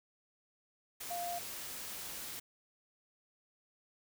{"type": "tone in noise", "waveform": "sine", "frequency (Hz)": 698.5, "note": "F5", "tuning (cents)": 0, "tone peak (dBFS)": -37, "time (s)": [1.1, 1.39], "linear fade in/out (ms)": 10, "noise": "white", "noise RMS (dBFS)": -44, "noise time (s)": [1, 2.4], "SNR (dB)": 4, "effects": []}